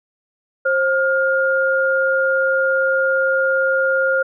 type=tone pair together; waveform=sine; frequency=532 / 1414.5 Hz; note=C5 / F6; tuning=+29 / +22 cents; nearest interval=octave + perfect fourth; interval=1693 cents; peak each=-17 dBFS; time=0.65-4.23 s; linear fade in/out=10 ms; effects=none